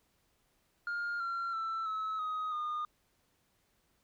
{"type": "tone with pitch steps", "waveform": "sine", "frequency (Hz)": [1411, 1370.8, 1331.8, 1293.9, 1257.1, 1221.3], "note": ["F6", "F6", "E6", "E6", "D#6", "D#6"], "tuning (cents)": [17, -33, 17, -33, 17, -33], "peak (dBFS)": -31, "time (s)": [0.87, 2.85], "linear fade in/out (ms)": 2, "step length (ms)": 330, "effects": ["tanh soft clip ceiling -32 dBFS", "pink hiss -74 dBFS RMS until 4.03 s"]}